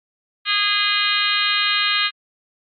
harmonic tone with a mistuned harmonic, 411.3 Hz, G#4, 17 cents flat, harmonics 3 / 4 / 5 / 6 / 7 / 8 / 9 / 10, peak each -25 / -25 / -25 / -25 / -25 / -25 / -25 / -25 dBFS, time 0.45-2.11 s, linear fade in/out 50 ms, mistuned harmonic 8, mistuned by -41 cents, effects Opus 48 kbps

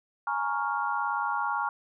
sine chord, Bb minor seventh, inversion third, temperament equal with one note detuned, 834.5 / 932.3 / 1108.7 / 1396.9 Hz, Ab5 / Bb5 / Db6 / F6, +8 / 0 / 0 / 0 cents, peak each -32 dBFS, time 0.27-1.69 s, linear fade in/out 2 ms, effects none

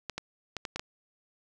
clicks, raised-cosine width 0.2 ms, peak -17 dBFS, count 6, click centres 0.097 / 0.18 / 0.567 / 0.652 / 0.76 / 0.795 s, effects none

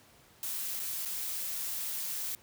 blue noise with dropouts, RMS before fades -36 dBFS, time 0.43-2.35 s, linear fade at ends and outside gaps 1 ms, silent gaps 0.795-0.799 / 1.051-1.056 s, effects pink hiss -60 dBFS RMS until 2.42 s + high-pass 60 Hz 12 dB/octave

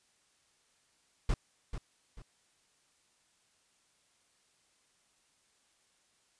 brown noise with echo, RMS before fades -28 dBFS, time 1.29-1.34 s, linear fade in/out 2 ms, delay 440 ms, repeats 2, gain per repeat -10 dB, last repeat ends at 2.22 s, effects white hiss -71 dBFS RMS until 6.39 s + resampled to 22050 Hz

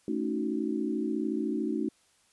sine chord, D# half-diminished seventh, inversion second, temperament equal, 220 / 277.2 / 311.1 / 370 Hz, A3 / C#4 / D#4 / F#4, 0 / 0 / 0 / 0 cents, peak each -33 / -34 / -32 / -35 dBFS, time 0.08-1.89 s, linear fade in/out 2 ms, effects white hiss -66 dBFS RMS until 2.32 s + resampled to 24000 Hz

